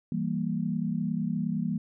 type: chord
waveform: sine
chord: E diminished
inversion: none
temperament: equal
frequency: 164.81 / 196 / 233.1 Hz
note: E3 / G3 / Bb3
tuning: 0 / 0 / 0 cents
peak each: -31 dBFS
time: 0.12-1.78 s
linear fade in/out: 2 ms
effects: none